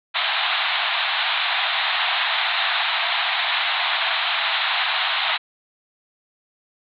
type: band-pass noise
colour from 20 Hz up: white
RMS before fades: -22 dBFS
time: 0.14-5.38 s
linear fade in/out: 20 ms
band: 660 to 4000 Hz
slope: 96 dB/octave
effects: none